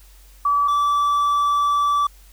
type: tone pair in turn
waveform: sine / triangle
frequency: 1150 / 1158 Hz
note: D6 / D6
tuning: -37 / -25 cents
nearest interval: unison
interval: 12 cents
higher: second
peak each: -15 / -14 dBFS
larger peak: second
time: 0.45-0.68 / 0.68-2.07 s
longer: second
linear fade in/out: 5 ms
effects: added 47 Hz sine -45 dBFS peak until 2.32 s + white hiss -53 dBFS RMS until 2.32 s